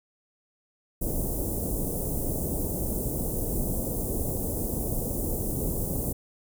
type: band-stop noise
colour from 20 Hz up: pink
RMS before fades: -29 dBFS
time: 1.01-6.13 s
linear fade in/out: 10 ms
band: 580 to 9300 Hz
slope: 24 dB/octave
effects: none